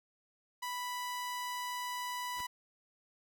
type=tone; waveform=sawtooth; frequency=987.8 Hz; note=B5; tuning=in tune; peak=-33 dBFS; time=0.62-2.47 s; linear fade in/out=10 ms
type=noise with exponential growth; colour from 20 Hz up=pink; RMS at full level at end=-45 dBFS; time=2.31-2.41 s; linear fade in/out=5 ms; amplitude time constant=20 ms
effects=none